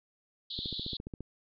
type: band-pass noise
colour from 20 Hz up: pink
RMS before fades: -39 dBFS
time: 0.5-0.97 s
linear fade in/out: 5 ms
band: 3400 to 4300 Hz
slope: 96 dB/octave
type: click train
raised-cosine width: 3 ms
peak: -27 dBFS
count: 10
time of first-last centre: 0.59-1.206 s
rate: 14.6 Hz
effects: none